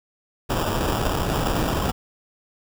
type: noise with sample-and-hold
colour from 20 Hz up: pink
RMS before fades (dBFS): -23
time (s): 0.49-1.92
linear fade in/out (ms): 20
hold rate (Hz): 2100
effects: none